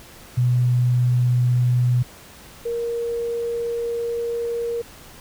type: tone pair in turn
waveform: sine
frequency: 123.47 / 469 Hz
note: B2 / A#4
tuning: 0 / +11 cents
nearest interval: octave + major seventh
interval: 2311 cents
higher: second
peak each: -15 / -22 dBFS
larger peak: first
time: 0.37-2.03 / 2.65-4.82 s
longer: second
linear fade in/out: 10 ms
effects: pink hiss -44 dBFS RMS until 5.2 s